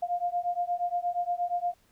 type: beating tone pair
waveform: sine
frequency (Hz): 700 / 708.5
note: F5 / F5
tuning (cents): +4 / +25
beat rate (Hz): 8.5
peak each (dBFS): -30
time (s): 0.02-1.74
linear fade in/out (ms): 10
effects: pink hiss -66 dBFS RMS until 1.91 s